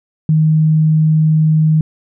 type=tone; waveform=sine; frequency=156.4 Hz; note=D#3; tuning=9 cents sharp; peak=-8 dBFS; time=0.29-1.81 s; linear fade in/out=2 ms; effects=none